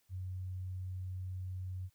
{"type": "tone", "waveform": "sine", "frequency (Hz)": 92.5, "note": "F#2", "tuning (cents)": 0, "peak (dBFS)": -38, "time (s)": [0.09, 1.9], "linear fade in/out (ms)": 50, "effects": ["white hiss -75 dBFS RMS until 1.94 s"]}